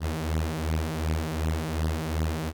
sawtooth beating tone pair, 77.78 / 80.48 Hz, D#2 / E2, 0 / -41 cents, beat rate 2.7 Hz, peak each -25 dBFS, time 0-2.53 s, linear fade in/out 50 ms, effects none

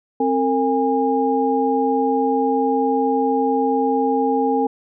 sine tone cluster, 264.7 / 456.1 / 815 Hz, C4 / A#4 / G#5, +20 / -38 / -33 cents, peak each -20 dBFS, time 0.2-4.67 s, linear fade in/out 5 ms, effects none

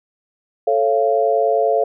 sine chord, A augmented, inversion none, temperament just, 440 / 550 / 687.5 Hz, A4 / C#5 / E#5, 0 / -14 / -27 cents, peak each -18 / -19 / -17 dBFS, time 0.67-1.84 s, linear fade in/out 5 ms, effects none

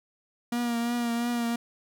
45% pulse tone with vibrato, 237 Hz, A#3, 29 cents sharp, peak -26 dBFS, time 0.52-1.56 s, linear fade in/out 5 ms, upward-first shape triangle, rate 2.9 Hz, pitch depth 34 cents each way, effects none

